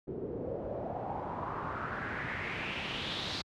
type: noise with low-pass filter sweep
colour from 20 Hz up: pink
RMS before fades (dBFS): -37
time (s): 0.07-3.42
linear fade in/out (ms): 10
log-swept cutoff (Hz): 370 to 4400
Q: 3.7
effects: high-pass 80 Hz 12 dB/octave